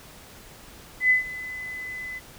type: tone with ADSR envelope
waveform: sine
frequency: 2013 Hz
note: B6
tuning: 33 cents sharp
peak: -14 dBFS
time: 1-2.2 s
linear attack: 100 ms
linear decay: 130 ms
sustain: -18 dB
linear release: 26 ms
effects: pink hiss -47 dBFS RMS until 2.38 s